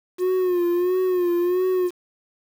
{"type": "tone with vibrato", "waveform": "triangle", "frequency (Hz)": 359.2, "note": "F4", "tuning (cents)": 49, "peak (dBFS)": -16, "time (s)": [0.18, 1.91], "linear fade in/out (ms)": 50, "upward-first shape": "sine", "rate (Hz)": 1.5, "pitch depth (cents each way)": 61, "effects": ["7-bit"]}